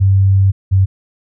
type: tone pair in turn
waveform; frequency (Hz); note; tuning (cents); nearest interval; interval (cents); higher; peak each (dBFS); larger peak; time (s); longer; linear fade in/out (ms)
sine; 97 / 95.78; G2 / G2; -18 / -40; unison; 22; first; -7; neither; 0-0.52 / 0.71-0.86; first; 20
effects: none